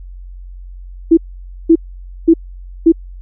sine tone bursts, 329.6 Hz, E4, in tune, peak -3 dBFS, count 4, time 1.11-2.922 s, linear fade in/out 10 ms, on 63 ms, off 520 ms, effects added 45 Hz sine -29 dBFS peak until 3.21 s

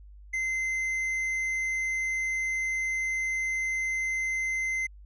sine tone with tanh clipping, 2069 Hz, C7, 20 cents flat, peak -28 dBFS, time 0.33-4.87 s, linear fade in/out 10 ms, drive 6 dB, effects added 50 Hz sine -46 dBFS peak until 5.05 s

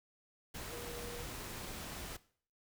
sine tone in noise, 477.9 Hz, A#4, 43 cents sharp, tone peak -48 dBFS, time 0.7-1.23 s, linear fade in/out 10 ms, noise pink, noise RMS -45 dBFS, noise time 0.54-2.17 s, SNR -6 dB, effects noise-tail reverb RT60 0.5 s tail -18 dB re dry

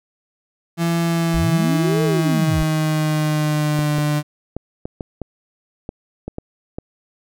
35% pulse tone with pitch glide, 168.2 to 148.99 Hz, E3 to D3, +35 to +25 cents, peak -15 dBFS, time 0.77-4.23 s, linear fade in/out 50 ms, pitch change -210 cents, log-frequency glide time 1.02-3.92 s
sine linear two-way sweep, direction up then down, 36.44 to 464.4 to 36.44 Hz, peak -19 dBFS, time 1.34-2.63 s, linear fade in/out 0 ms, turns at 2.03 s
clicks, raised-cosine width 2 ms, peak -14 dBFS, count 10, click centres 3.791 / 3.984 / 4.566 / 4.855 / 5.008 / 5.217 / 5.891 / 6.28 / 6.384 / 6.785 s
effects none

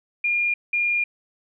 sine tone bursts at uneven times, 2414 Hz, D7, 47 cents sharp, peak -19 dBFS, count 2, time 0.24-0.54 / 0.73-1.04 s, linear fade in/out 5 ms, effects none

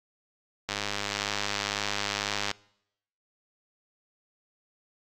click train, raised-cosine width 0.2 ms, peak -12 dBFS, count 187, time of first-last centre 0.69-2.514 s, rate 102 Hz, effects noise-tail reverb RT60 0.8 s tail -24 dB re dry + AAC 48 kbps

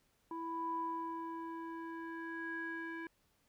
square tone with low-pass filter sweep, 330 Hz, E4, 2 cents sharp, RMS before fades -42 dBFS, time 0.31-3.07 s, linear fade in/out 2 ms, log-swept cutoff 880 to 1900 Hz, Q 8, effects pink hiss -75 dBFS RMS until 3.48 s

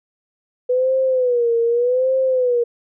sine tone with vibrato, 493.9 Hz, B4, in tune, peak -14 dBFS, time 0.69-2.64 s, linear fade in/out 10 ms, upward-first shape sine, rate 0.84 Hz, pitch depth 110 cents each way, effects none

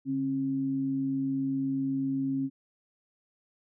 sine tone pair together, 142.2 / 270 Hz, C#3 / C#4, +45 / -45 cents, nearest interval major seventh, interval 1110 cents, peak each -37 / -27 dBFS, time 0.05-2.5 s, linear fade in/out 50 ms, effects none

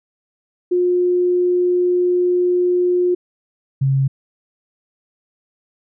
sine tone pair in turn, 357.5 / 135.43 Hz, F4 / C#3, +41 / -40 cents, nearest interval octave + perfect fourth, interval 1681 cents, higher first, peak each -13 dBFS, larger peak neither, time 0.71-3.15 / 3.81-4.08 s, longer first, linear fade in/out 10 ms, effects none

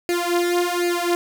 sawtooth tone with flanger, 350 Hz, F4, 4 cents sharp, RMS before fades -21 dBFS, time 0.09-1.15 s, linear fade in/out 0 ms, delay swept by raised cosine 0.43 to 3.43 ms, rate 1.3 Hz, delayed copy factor +0.95, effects none

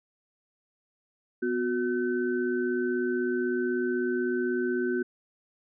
sine tone cluster, 248.7 / 364.8 / 1523 Hz, B3 / F#4 / F#6, +12 / -24 / +50 cents, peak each -30 / -27 / -35 dBFS, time 1.42-5.03 s, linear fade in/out 10 ms, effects none

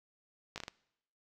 slowing click train, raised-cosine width 0.2 ms, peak -23 dBFS, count 5, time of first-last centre 0.56-0.681 s, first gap 18 ms, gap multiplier 1.36, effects noise-tail reverb RT60 0.8 s tail -22 dB re dry

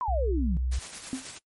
sine exponential sweep, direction down, 1046.5 to 158.6 Hz, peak -27 dBFS, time 0.01-0.57 s, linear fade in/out 0 ms
sine tone, 63 Hz, B1, 35 cents sharp, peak -25 dBFS, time 0.08-0.79 s, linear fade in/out 5 ms
white noise with tremolo, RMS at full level -39 dBFS, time 0.71-1.39 s, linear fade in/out 20 ms, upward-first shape square, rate 9.2 Hz, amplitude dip 35%
sine tone with exponential decay, 261.6 Hz, C4, in tune, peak -24 dBFS, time 1.13-1.27 s, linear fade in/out 0 ms, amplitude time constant 30 ms
effects noise-tail reverb RT60 0.1 s tail -21 dB re dry + MP3 48 kbps

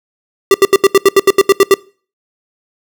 square tone bursts, 392 Hz, G4, in tune, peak -4 dBFS, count 12, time 0.51-1.741 s, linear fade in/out 2 ms, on 32 ms, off 77 ms, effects noise-tail reverb RT60 0.4 s tail -23 dB re dry

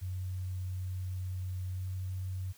sine tone with pitch glide, 92.3 to 93.21 Hz, F#2 to F#2, -4 to +13 cents, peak -34 dBFS, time 0.01-2.53 s, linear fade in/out 20 ms, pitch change +17 cents, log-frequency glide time 1.7-1.87 s, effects white hiss -60 dBFS RMS until 2.57 s

